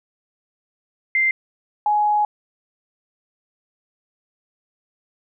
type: tone pair in turn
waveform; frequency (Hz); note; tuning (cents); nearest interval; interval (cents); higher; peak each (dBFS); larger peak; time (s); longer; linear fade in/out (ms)
sine; 2088 / 837.8; C7 / G#5; -4 / +15; octave + major third; 1581; first; -15; neither; 1.15-1.31 / 1.86-2.25; second; 2
effects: none